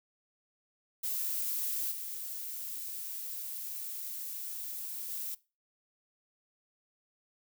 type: noise with level steps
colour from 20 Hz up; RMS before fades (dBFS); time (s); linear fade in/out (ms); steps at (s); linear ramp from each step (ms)
violet; -34 / -40 / -38; 1.03-5.35; 10; 1.91 / 5.09; 10
effects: noise-tail reverb RT60 0.3 s tail -21 dB re dry